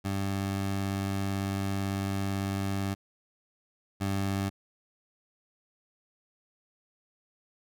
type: tone pair in turn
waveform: 20% pulse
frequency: 98 / 98 Hz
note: G2 / G2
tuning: 0 / 0 cents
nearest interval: unison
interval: 0 cents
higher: neither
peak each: -24 / -23 dBFS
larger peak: second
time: 0.04-2.95 / 4-4.5 s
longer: first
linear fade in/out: 20 ms
effects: none